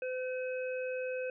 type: harmonic tone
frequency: 510 Hz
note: C5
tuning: 44 cents flat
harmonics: 1 / 3 / 5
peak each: -34 / -45 / -44 dBFS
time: 0.02-1.3 s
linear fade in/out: 2 ms
effects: none